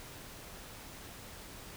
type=silence; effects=pink hiss -49 dBFS RMS until 1.76 s